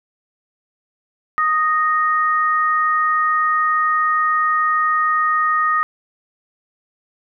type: tone pair together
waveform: sine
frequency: 1244.5 / 1856.6 Hz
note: D#6 / A#6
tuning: 0 / -7 cents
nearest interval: perfect fifth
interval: 693 cents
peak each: -15 / -21 dBFS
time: 1.38-5.83 s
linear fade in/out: 0 ms
effects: none